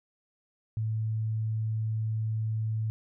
sine tone, 110 Hz, A2, in tune, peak -27 dBFS, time 0.77-2.9 s, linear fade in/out 0 ms, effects none

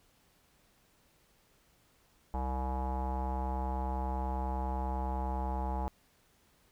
square tone with low-pass filter, 65 Hz, C2, 11 cents flat, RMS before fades -34 dBFS, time 2.34-5.88 s, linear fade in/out 0 ms, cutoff 870 Hz, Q 7.9, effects pink hiss -68 dBFS RMS until 6.71 s

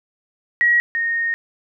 sine tone pair in turn, 1907 / 1851.6 Hz, A#6 / A#6, +39 / -12 cents, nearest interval minor second, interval 51 cents, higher first, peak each -12 / -18 dBFS, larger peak first, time 0.61-0.8 / 0.95-1.34 s, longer second, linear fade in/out 0 ms, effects none

